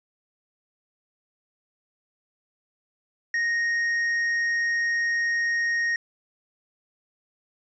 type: tone with tanh clipping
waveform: triangle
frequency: 1864.7 Hz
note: A#6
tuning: in tune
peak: -23 dBFS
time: 3.34-5.96 s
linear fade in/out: 2 ms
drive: 9 dB
effects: resampled to 16000 Hz